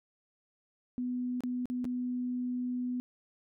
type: tone with dropouts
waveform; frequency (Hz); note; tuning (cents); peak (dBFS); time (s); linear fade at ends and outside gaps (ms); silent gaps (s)
sine; 248.4; B3; +10; -31; 0.98-3; 0; 1.406-1.436 / 1.656-1.7 / 1.844-1.852
effects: none